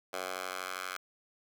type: tone with high-pass filter sweep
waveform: 10% pulse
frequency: 92.5 Hz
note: F#2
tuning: in tune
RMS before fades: -39 dBFS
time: 0.13-0.97 s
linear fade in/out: 5 ms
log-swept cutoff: 700 to 1300 Hz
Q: 1.5
effects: none